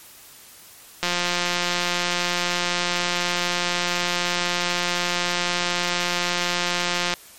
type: click train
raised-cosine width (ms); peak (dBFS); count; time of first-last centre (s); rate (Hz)
0.2; -5; 1076; 1.03-7.138; 176
effects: white hiss -46 dBFS RMS until 7.38 s + MP3 64 kbps